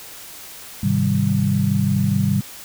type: chord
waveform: sine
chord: Ab major seventh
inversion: none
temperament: equal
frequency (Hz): 103.83 / 130.81 / 155.56 / 196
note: Ab2 / C3 / Eb3 / G3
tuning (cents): 0 / 0 / 0 / 0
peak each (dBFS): -22 / -22 / -23 / -19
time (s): 0.83-2.41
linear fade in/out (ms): 5
effects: white hiss -38 dBFS RMS until 2.64 s